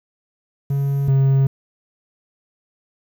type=tone pair in turn; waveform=triangle; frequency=139.2 / 135.63 Hz; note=C#3 / C#3; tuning=+8 / -37 cents; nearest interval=unison; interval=45 cents; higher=first; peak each=-15 / -10 dBFS; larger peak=second; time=0.7-1.08 / 1.08-1.47 s; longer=second; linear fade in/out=5 ms; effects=8-bit